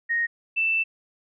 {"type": "tone pair in turn", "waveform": "sine", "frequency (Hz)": [1864.7, 2658], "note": ["A#6", "E7"], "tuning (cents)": [0, 14], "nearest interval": "tritone", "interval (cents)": 614, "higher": "second", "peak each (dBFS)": [-21, -20], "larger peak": "second", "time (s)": [[0.09, 0.27], [0.56, 0.84]], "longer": "second", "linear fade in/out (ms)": 20, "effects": []}